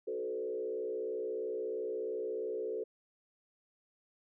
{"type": "tone with frequency modulation", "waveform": "sine", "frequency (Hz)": 440, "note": "A4", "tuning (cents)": 0, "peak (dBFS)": -34, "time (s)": [0.07, 2.84], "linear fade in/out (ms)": 10, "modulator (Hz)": 63, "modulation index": 1.1, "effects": []}